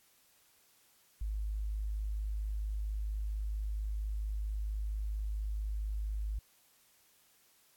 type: tone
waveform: sine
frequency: 52.2 Hz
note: G#1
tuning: 10 cents sharp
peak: -33 dBFS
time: 1.21-6.39 s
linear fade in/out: 5 ms
effects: white hiss -67 dBFS RMS until 7.76 s + AAC 64 kbps